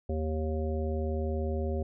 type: harmonic tone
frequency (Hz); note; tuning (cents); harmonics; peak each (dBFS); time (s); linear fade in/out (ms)
78.2; D#2; +9; 1 / 3 / 5 / 7 / 9; -30 / -37 / -36 / -38 / -44; 0.09-1.83; 5
effects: none